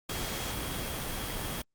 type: tone in noise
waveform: sine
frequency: 3272 Hz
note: G#7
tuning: 26 cents flat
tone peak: -45 dBFS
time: 0.09-1.62 s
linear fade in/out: 5 ms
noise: pink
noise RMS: -35 dBFS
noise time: 0.09-1.62 s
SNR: -13 dB
effects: Opus 48 kbps